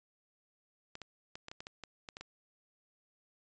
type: clicks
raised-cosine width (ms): 0.2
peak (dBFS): -27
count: 11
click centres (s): 0.954 / 1.017 / 1.355 / 1.484 / 1.515 / 1.605 / 1.669 / 1.837 / 2.088 / 2.169 / 2.21
effects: resampled to 16000 Hz